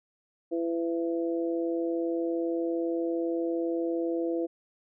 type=harmonic tone; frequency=167.5 Hz; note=E3; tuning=28 cents sharp; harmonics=2 / 3 / 4; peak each=-28 / -32 / -39 dBFS; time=0.51-4.47 s; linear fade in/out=20 ms; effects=none